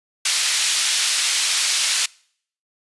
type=band-pass noise; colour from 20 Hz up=pink; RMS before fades=-20 dBFS; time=0.25-2.06 s; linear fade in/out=5 ms; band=2900 to 9400 Hz; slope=12 dB/octave; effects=noise-tail reverb RT60 0.6 s tail -25 dB re dry + resampled to 24000 Hz